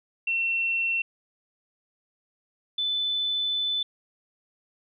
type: tone pair in turn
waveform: sine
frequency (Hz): 2710 / 3507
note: E7 / A7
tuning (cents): +47 / -6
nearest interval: major third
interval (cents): 447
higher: second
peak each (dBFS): -23 / -24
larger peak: first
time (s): 0.27-1.02 / 2.78-3.83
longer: second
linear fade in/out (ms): 5
effects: none